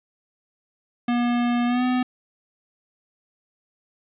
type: tone with pitch glide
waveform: square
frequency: 240.7 to 251.6 Hz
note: B3 to B3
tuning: -44 to +32 cents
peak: -20 dBFS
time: 1.08-2.03 s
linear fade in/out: 5 ms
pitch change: +76 cents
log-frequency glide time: 1.66-1.84 s
effects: resampled to 8000 Hz + 10-bit